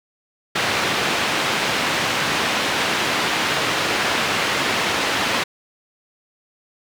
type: band-pass noise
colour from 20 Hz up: white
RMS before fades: -21 dBFS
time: 0.55-5.44 s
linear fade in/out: 10 ms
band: 120 to 2900 Hz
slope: 12 dB/octave
effects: none